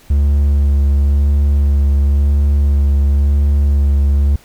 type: tone with vibrato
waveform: triangle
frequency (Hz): 70.9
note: C#2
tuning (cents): +40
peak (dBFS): -7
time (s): 0.1-4.36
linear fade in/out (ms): 5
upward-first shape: sine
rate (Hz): 0.96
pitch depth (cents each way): 16
effects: pink hiss -46 dBFS RMS until 4.44 s